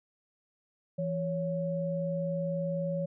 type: tone pair together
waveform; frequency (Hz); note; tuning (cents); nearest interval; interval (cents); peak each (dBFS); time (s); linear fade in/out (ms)
sine; 167.81 / 557; E3 / C#5; +31 / +8; octave + major sixth; 2077; -32 / -32; 0.98-3.06; 10
effects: none